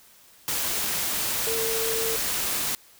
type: tone in noise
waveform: sine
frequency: 451.5 Hz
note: A4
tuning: 45 cents sharp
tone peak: -28 dBFS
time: 1.47-2.16 s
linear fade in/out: 0 ms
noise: white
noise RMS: -27 dBFS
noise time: 0.48-2.75 s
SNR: -4 dB
effects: white hiss -54 dBFS RMS until 2.99 s